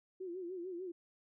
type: tone with vibrato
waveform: sine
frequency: 359.5 Hz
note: F#4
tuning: 50 cents flat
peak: -40 dBFS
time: 0.2-0.92 s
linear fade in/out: 10 ms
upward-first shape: sine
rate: 6.7 Hz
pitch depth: 100 cents each way
effects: none